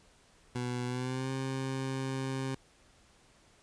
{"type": "tone with pitch glide", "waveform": "20% pulse", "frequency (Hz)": [123.47, 133.1], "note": ["B2", "C3"], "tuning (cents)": [0, 30], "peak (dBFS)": -28, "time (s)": [0.55, 2.55], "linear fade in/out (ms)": 5, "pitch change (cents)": 130, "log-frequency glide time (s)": [0.86, 1.31], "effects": ["pink hiss -63 dBFS RMS until 3.62 s", "resampled to 22050 Hz"]}